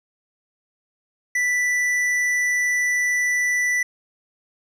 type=tone with tanh clipping; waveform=triangle; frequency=1975.5 Hz; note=B6; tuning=in tune; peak=-20 dBFS; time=1.35-3.83 s; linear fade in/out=5 ms; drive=14 dB; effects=none